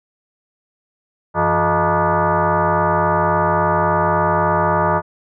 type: tone with frequency modulation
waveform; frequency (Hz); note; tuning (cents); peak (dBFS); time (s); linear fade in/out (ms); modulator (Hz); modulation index
sine; 168.7; E3; +40; -13; 1.34-5.02; 50; 261; 4.5
effects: none